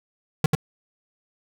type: tone with echo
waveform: square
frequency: 153.3 Hz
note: D#3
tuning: 25 cents flat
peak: -15 dBFS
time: 0.44-0.46 s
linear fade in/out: 2 ms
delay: 91 ms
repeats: 1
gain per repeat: -2 dB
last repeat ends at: 0.551 s
effects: none